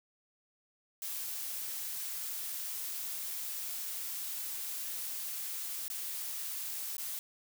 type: noise with dropouts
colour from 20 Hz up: blue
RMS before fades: -39 dBFS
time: 1.02-7.19 s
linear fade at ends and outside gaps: 1 ms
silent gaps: 5.881-5.9 / 6.968-6.981 s
effects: none